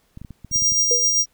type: clicks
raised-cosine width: 5 ms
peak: -24 dBFS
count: 9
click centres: 0.174 / 0.216 / 0.248 / 0.307 / 0.447 / 0.514 / 0.559 / 0.622 / 0.721 s
type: tone with tremolo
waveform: square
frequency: 5700 Hz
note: F8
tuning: 34 cents sharp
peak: -15 dBFS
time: 0.51-1.26 s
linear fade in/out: 50 ms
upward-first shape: sine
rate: 7.7 Hz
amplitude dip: 35%
type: tone with exponential decay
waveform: sine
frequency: 480.6 Hz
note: B4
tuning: 47 cents flat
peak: -18 dBFS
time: 0.91-1.13 s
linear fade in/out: 2 ms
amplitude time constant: 46 ms
effects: pink hiss -63 dBFS RMS until 1.33 s